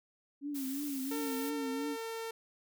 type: tone with vibrato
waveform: sine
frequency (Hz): 277.2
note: C#4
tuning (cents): 0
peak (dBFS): -35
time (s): 0.41-1.97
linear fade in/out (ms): 50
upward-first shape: triangle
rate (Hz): 2.9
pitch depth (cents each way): 110
type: noise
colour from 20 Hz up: blue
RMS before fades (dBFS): -44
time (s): 0.54-1.51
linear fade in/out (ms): 20
type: tone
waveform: sawtooth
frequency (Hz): 452.8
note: A4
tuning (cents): +50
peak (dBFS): -34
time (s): 1.11-2.31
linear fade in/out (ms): 5
effects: none